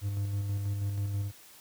triangle tone with tremolo, 100.5 Hz, G2, 44 cents sharp, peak -26 dBFS, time 0.01-1.32 s, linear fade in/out 50 ms, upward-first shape square, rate 6.2 Hz, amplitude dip 30%, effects white hiss -54 dBFS RMS until 1.6 s

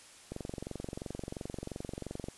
click train, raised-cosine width 2 ms, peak -25 dBFS, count 46, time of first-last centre 0.32-2.285 s, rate 22.9 Hz, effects white hiss -55 dBFS RMS until 2.37 s + resampled to 24000 Hz

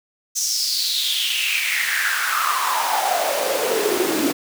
pink noise with high-pass filter sweep, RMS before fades -21 dBFS, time 0.35-4.33 s, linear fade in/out 20 ms, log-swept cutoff 6200 to 280 Hz, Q 6.1, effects none

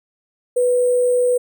sine tone with sample-and-hold, 493.9 Hz, B4, in tune, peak -13 dBFS, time 0.56-1.38 s, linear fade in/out 10 ms, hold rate 8820 Hz, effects none

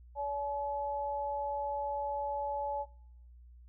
sine tone pair together, 571 / 855.5 Hz, D5 / A5, -49 / -49 cents, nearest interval perfect fifth, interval 700 cents, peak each -37 / -34 dBFS, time 0.15-2.86 s, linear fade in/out 50 ms, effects noise-tail reverb RT60 0.8 s tail -26 dB re dry + added 60 Hz sine -52 dBFS peak until 3.68 s

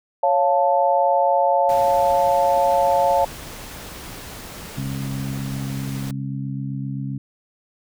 sine chord, Db augmented, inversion none, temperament equal, 554.4 / 698.5 / 880 Hz, Db5 / F5 / A5, 0 / 0 / 0 cents, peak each -19 dBFS, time 0.23-3.25 s, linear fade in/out 5 ms
pink noise, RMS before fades -36 dBFS, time 1.69-6.11 s, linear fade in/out 2 ms
harmonic tone, 67.7 Hz, C#2, 40 cents flat, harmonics 2 / 3 / 4, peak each -26 / -31 / -32 dBFS, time 4.77-7.18 s, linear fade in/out 5 ms
effects none

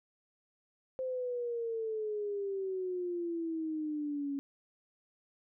sine exponential sweep, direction down, 522 to 276.8 Hz, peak -33 dBFS, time 0.99-4.39 s, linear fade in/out 0 ms, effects none

